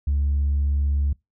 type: tone with tanh clipping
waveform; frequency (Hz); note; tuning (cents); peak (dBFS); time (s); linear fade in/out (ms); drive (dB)
triangle; 71.1; C#2; +45; -19; 0.07-1.13; 5; 6
effects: noise-tail reverb RT60 0.2 s tail -25 dB re dry